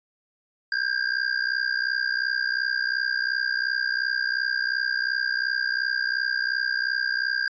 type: tone with amplitude modulation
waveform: square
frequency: 1600 Hz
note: G6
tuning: 35 cents sharp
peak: -20 dBFS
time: 0.72-7.48 s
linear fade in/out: 2 ms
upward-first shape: sine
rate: 62.8 Hz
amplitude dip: 85%
effects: resampled to 16000 Hz